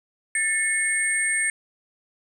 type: tone cluster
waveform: sine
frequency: 1779 / 2177 / 8650 Hz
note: A6 / C#7 / C#9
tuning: +19 / -32 / -43 cents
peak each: -25 dBFS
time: 0.35-1.5 s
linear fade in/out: 2 ms
effects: 8-bit